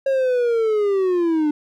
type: linear sweep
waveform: triangle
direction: down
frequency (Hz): 547 to 293.7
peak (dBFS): -14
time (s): 0.06-1.51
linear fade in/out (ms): 5
effects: none